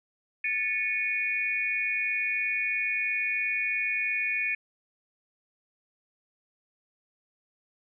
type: tone cluster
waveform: sine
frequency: 1758 / 2215 / 2458 Hz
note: A6 / C#7 / D#7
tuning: -2 / -2 / -22 cents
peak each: -34 / -31 / -28 dBFS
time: 0.44-4.55 s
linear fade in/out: 5 ms
effects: none